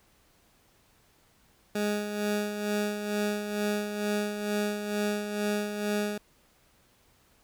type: tone with tremolo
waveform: 20% pulse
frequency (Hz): 207.7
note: G#3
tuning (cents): 0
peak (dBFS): -21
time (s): 1.75-6.18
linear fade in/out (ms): 5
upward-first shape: sine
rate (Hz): 2.2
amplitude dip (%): 55
effects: pink hiss -64 dBFS RMS until 7.43 s